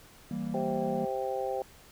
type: chord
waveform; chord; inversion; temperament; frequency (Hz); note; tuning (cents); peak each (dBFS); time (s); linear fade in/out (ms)
triangle; E diminished; none; equal; 164.81 / 196 / 233.1; E3 / G3 / Bb3; 0 / 0 / 0; -36 / -34 / -33; 0.31-1.05; 2
type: harmonic tone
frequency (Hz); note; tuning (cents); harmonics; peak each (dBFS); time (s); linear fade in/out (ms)
130.81; C3; 0; 3 / 4 / 5 / 6; -36 / -33 / -40 / -35; 0.54-1.62; 2
effects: pink hiss -55 dBFS RMS until 1.91 s